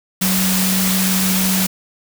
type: tone in noise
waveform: sine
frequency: 188 Hz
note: F#3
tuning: 28 cents sharp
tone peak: -17 dBFS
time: 0.21-1.67 s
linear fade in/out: 10 ms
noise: white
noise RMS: -19 dBFS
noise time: 0.21-1.67 s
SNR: -1 dB
effects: none